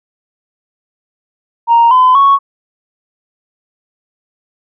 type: tone with pitch steps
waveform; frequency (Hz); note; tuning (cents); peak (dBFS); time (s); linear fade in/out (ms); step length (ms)
sine; 932.3 / 1016.7 / 1108.7; A#5 / B5 / C#6; 0 / +50 / 0; -3; 1.67-2.39; 50; 240
effects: tanh soft clip ceiling -1 dBFS